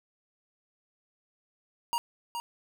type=tone with echo; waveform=square; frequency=944 Hz; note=A#5; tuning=22 cents sharp; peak=-27 dBFS; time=1.93-1.98 s; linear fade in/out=0 ms; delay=420 ms; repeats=1; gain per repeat=-6 dB; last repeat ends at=2.4 s; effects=none